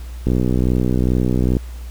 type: click train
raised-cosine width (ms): 3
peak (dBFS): -5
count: 82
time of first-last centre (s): 0.27-1.568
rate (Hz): 62.4
effects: added 60 Hz sine -28 dBFS peak until 1.9 s + pink hiss -45 dBFS RMS until 1.9 s